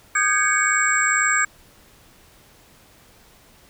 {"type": "tone cluster", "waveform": "sine", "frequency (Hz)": [1229, 1556, 1658, 2234, 7620], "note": ["D#6", "G6", "G#6", "C#7", "A#8"], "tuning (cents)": [-22, -13, -3, 13, 37], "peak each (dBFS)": -23, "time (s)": [0.15, 1.45], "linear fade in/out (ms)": 5, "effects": ["pink hiss -52 dBFS RMS until 3.69 s"]}